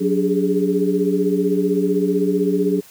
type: tone cluster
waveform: sine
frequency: 184.9 / 287.8 / 403.6 / 419.3 Hz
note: F#3 / D4 / G#4 / G#4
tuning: -1 / -35 / -49 / +17 cents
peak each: -21 dBFS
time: 0-2.81 s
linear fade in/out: 20 ms
effects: white hiss -46 dBFS RMS until 2.9 s